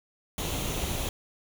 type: noise with comb filter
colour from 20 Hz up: pink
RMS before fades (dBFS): -31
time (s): 0.38-1.09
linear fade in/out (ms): 2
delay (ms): 0.3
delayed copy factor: +0.5
effects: none